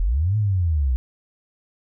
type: linear two-way sweep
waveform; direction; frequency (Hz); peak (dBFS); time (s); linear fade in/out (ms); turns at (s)
sine; up then down; 36.71 to 109.4 to 59.6; -17; 0-0.96; 0; 0.37
effects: none